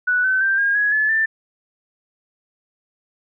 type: tone with pitch steps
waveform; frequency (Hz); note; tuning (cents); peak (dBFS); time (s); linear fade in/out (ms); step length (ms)
sine; 1479 / 1525 / 1572.4 / 1621.3 / 1671.7 / 1723.6 / 1777.2; F#6 / G6 / G6 / G#6 / G#6 / A6 / A6; -1 / -48 / +5 / -42 / +11 / -36 / +17; -15; 0.07-1.26; 10; 170
effects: none